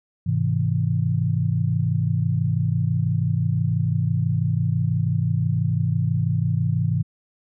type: chord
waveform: sine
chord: Ab augmented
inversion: none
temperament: just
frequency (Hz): 103.83 / 129.78 / 162.23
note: Ab2 / C3 / E3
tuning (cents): 0 / -14 / -27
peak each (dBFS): -23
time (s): 0.26-7.03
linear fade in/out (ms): 10
effects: none